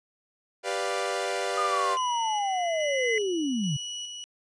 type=chord; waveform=sawtooth; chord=G dominant seventh; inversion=none; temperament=equal; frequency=392 / 493.9 / 587.3 / 698.5 Hz; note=G4 / B4 / D5 / F5; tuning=0 / 0 / 0 / 0 cents; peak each=-29 dBFS; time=0.63-1.98 s; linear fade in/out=50 ms
type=tone with exponential growth; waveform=sine; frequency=2037 Hz; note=C7; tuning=47 cents flat; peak=-24 dBFS; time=1.57-3.18 s; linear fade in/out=1 ms; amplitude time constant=350 ms
type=linear sweep; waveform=sine; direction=down; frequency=1239 to 130 Hz; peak=-25 dBFS; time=1.57-3.77 s; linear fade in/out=10 ms
type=tone with tremolo; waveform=30% pulse; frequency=2935 Hz; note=F#7; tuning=15 cents flat; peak=-30 dBFS; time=1.97-4.24 s; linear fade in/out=0 ms; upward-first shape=square; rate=1.2 Hz; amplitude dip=35%
effects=resampled to 22050 Hz